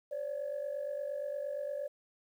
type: tone pair together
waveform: sine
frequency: 531 / 579.6 Hz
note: C5 / D5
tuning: +25 / -23 cents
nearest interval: major second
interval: 152 cents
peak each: -39 / -35 dBFS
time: 0.11-1.88 s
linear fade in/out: 10 ms
effects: tanh soft clip ceiling -30 dBFS + 11-bit